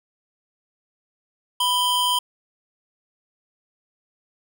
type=tone pair together; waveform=square; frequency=987.8 / 3136 Hz; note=B5 / G7; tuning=0 / 0 cents; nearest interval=octave + minor sixth; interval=2000 cents; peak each=-22 dBFS; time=1.6-2.19 s; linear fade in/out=5 ms; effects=none